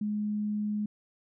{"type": "tone", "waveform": "sine", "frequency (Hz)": 209.7, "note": "G#3", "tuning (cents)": 17, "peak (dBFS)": -28, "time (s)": [0.01, 0.86], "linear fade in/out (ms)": 5, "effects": []}